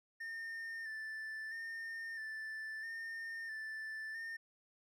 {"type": "tone with vibrato", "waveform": "triangle", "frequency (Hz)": 1790, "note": "A6", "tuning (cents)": 29, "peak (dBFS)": -40, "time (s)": [0.2, 4.37], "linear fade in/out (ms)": 10, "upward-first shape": "square", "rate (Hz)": 0.76, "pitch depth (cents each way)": 28, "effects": []}